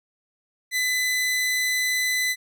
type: tone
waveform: sawtooth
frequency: 2007 Hz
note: B6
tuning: 27 cents sharp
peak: -18 dBFS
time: 0.71-2.36 s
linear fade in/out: 50 ms
effects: none